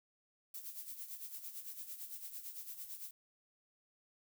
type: noise with tremolo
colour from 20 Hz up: violet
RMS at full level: -45 dBFS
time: 0.54-3.11 s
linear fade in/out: 5 ms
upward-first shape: sine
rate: 8.9 Hz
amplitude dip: 65%
effects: none